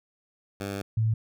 10% pulse / sine tone pair in turn, 99.2 / 110.93 Hz, G2 / A2, +21 / +15 cents, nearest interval major second, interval 194 cents, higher second, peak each -23 / -21 dBFS, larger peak second, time 0.6-0.82 / 0.97-1.14 s, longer first, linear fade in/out 5 ms, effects none

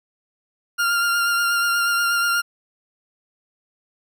40% pulse tone with vibrato, 1396.9 Hz, F6, in tune, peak -17 dBFS, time 0.78-2.42 s, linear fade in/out 20 ms, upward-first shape sine, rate 8.3 Hz, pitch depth 19 cents each way, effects none

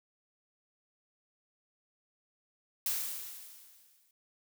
blue noise with exponential decay, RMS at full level -31 dBFS, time 2.86-4.11 s, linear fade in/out 2 ms, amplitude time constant 270 ms, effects none

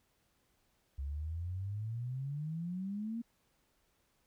sine exponential sweep, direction up, 67 to 236.5 Hz, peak -36 dBFS, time 0.98-3.22 s, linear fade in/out 10 ms, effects pink hiss -75 dBFS RMS until 4.26 s

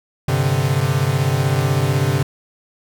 45% pulse chord, G suspended fourth, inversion none, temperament equal, 98 / 130.81 / 146.83 Hz, G2 / C3 / D3, 0 / 0 / 0 cents, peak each -23 / -18 / -20 dBFS, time 0.28-2.23 s, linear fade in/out 5 ms, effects none

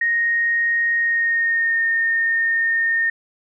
sine tone with pitch glide, 1864.7 to 1831.6 Hz, A#6 to A#6, 0 to -31 cents, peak -16 dBFS, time 0.01-3.1 s, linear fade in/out 5 ms, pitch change -31 cents, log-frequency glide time 0.97-1.83 s, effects none

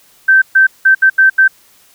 sine tone bursts at uneven times, 1553 Hz, G6, 17 cents flat, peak -4 dBFS, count 6, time 0.28-0.42 / 0.55-0.67 / 0.85-0.95 / 1.02-1.1 / 1.18-1.3 / 1.38-1.48 s, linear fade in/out 10 ms, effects white hiss -48 dBFS RMS until 1.94 s

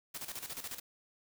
white noise with tremolo, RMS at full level -41 dBFS, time 0.14-0.8 s, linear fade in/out 10 ms, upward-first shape square, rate 14 Hz, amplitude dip 70%, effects none

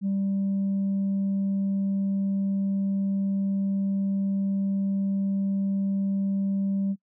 sine tone, 196 Hz, G3, in tune, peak -21 dBFS, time 0.01-6.96 s, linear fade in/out 50 ms, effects noise-tail reverb RT60 0.1 s tail -26 dB re dry + tanh soft clip ceiling -21 dBFS

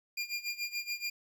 25% pulse tone with tremolo, 2404 Hz, D7, 40 cents sharp, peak -28 dBFS, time 0.17-1.1 s, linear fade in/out 5 ms, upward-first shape sine, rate 7 Hz, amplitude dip 85%, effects 11-bit

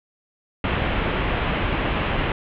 pink low-pass noise, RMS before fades -23 dBFS, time 0.64-2.32 s, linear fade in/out 2 ms, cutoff 3200 Hz, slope 48 dB/octave, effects none

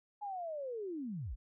sine linear sweep, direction down, 845 to 32.7 Hz, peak -38 dBFS, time 0.21-1.36 s, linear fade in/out 20 ms, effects none

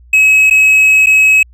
triangle tone with dropouts, 2561 Hz, D#7, 49 cents sharp, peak -3 dBFS, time 0.13-1.43 s, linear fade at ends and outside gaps 5 ms, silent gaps 0.5-0.508 / 1.061-1.068 s, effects added 60 Hz sine -38 dBFS peak until 1.53 s

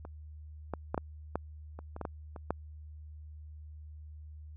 clicks, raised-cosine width 1 ms, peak -30 / -20 / -17 / -17 / -17 / -30 / -29 / -23 / -21 / -30 / -16 dBFS, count 11, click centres 0.051 / 0.737 / 0.945 / 0.978 / 1.356 / 1.79 / 1.964 / 2.013 / 2.052 / 2.362 / 2.506 s, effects added 76 Hz sine -45 dBFS peak until 4.56 s

